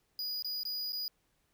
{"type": "tone with dropouts", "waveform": "square", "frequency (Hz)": 4918, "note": "D#8", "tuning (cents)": -21, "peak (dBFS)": -35, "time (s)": [0.19, 1.08], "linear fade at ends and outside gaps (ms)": 1, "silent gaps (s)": [[0.424, 0.446], [0.633, 0.652], [0.922, 0.93]], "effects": ["pink hiss -75 dBFS RMS until 1.53 s"]}